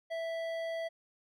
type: tone with hard clipping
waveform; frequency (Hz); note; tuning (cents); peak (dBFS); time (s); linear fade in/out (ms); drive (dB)
sine; 659; E5; -1; -36; 0.1-0.89; 20; 11
effects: none